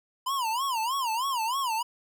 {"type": "tone with vibrato", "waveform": "square", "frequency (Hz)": 987.8, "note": "B5", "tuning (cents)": 0, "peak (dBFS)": -27, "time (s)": [0.26, 1.83], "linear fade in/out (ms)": 10, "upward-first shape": "sine", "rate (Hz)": 3.2, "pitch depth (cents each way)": 210, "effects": []}